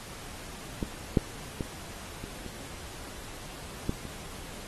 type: clicks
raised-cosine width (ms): 3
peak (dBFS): -16 / -7 / -19 / -27 / -28 / -16 / -29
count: 7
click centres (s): 0.828 / 1.172 / 1.608 / 2.24 / 2.463 / 3.894 / 4.053
effects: pink hiss -44 dBFS RMS until 4.67 s + AAC 32 kbps